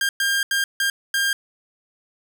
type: tone bursts at uneven times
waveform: sawtooth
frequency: 1604 Hz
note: G6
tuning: 39 cents sharp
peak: -15 dBFS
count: 5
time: 0.01-0.09 / 0.2-0.43 / 0.51-0.64 / 0.8-0.9 / 1.14-1.33 s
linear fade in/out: 2 ms
effects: none